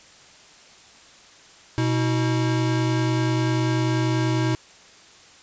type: tone pair together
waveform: square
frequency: 123.47 / 320.2 Hz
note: B2 / D#4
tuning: 0 / +50 cents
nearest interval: octave + major third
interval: 1650 cents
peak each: -22 / -25 dBFS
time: 1.78-4.55 s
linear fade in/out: 0 ms
effects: white hiss -49 dBFS RMS until 5.42 s + resampled to 16000 Hz